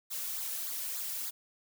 blue noise with flanger, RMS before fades -37 dBFS, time 0.1-1.31 s, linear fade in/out 20 ms, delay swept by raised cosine 0.34 to 2.54 ms, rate 3.4 Hz, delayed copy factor -0.85, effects none

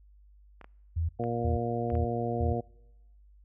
clicks, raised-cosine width 0.5 ms, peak -32 dBFS, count 5, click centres 0.613 / 0.644 / 1.239 / 1.902 / 1.953 s
sine tone bursts, 82.41 Hz, E2, in tune, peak -26 dBFS, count 4, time 0.96-2.53 s, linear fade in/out 10 ms, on 130 ms, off 350 ms
harmonic tone, 118 Hz, A#2, 22 cents sharp, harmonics 1 / 2 / 3 / 4 / 5 / 6, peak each -34 / -35 / -37 / -34 / -39 / -35 dBFS, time 1.19-2.61 s, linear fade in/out 10 ms
effects noise-tail reverb RT60 1.0 s tail -25 dB re dry + added 50 Hz sine -54 dBFS peak until 3.44 s

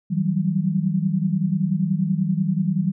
sine tone cluster, 158.8 / 184.7 / 195.1 Hz, D#3 / F#3 / G3, +36 / -3 / -8 cents, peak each -23 dBFS, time 0.1-2.92 s, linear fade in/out 20 ms, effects none

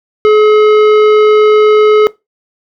sine tone with tanh clipping, 426 Hz, G#4, 44 cents sharp, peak -5 dBFS, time 0.25-2.07 s, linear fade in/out 0 ms, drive 13 dB, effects noise-tail reverb RT60 0.2 s tail -20 dB re dry

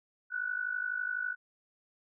sine tone with amplitude modulation, 1480 Hz, F#6, in tune, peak -28 dBFS, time 0.3-1.36 s, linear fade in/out 50 ms, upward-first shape sine, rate 52 Hz, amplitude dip 80%, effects none

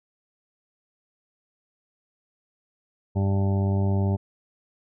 harmonic tone, 98 Hz, G2, in tune, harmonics 1 / 2 / 3 / 4 / 6 / 7 / 8 / 9, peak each -21 / -27 / -37 / -33 / -37 / -41 / -42 / -41 dBFS, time 3.15-4.17 s, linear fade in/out 20 ms, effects none

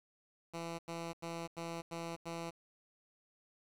10% pulse tone bursts, 167.5 Hz, E3, 28 cents sharp, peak -32 dBFS, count 6, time 0.53-2.51 s, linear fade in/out 20 ms, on 260 ms, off 84 ms, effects low-pass 10000 Hz 12 dB/octave + 10-bit

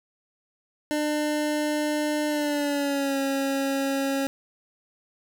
25% pulse tone with pitch glide, 300 to 273.5 Hz, D4 to C#4, +37 to -23 cents, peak -20 dBFS, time 0.91-4.27 s, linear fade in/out 0 ms, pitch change -160 cents, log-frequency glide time 2.28-3.18 s, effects none

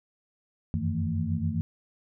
sine tone cluster, 88.4 / 95.3 / 158.9 / 167.2 / 224.3 Hz, F2 / G2 / D#3 / E3 / A3, +22 / -48 / +37 / +25 / +34 cents, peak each -33 / -31 / -32 / -34 / -32 dBFS, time 0.74-1.61 s, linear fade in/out 0 ms, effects none

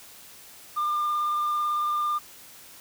sine tone with vibrato, 1200 Hz, D6, 37 cents sharp, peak -21 dBFS, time 0.76-2.19 s, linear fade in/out 20 ms, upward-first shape sine, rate 18 Hz, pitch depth 12 cents each way, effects tanh soft clip ceiling -22 dBFS + white hiss -48 dBFS RMS until 2.8 s

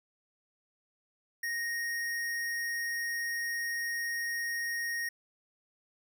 sine tone with hard clipping, 1864.7 Hz, A#6, in tune, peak -33 dBFS, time 1.43-5.09 s, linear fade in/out 5 ms, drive 18 dB, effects none

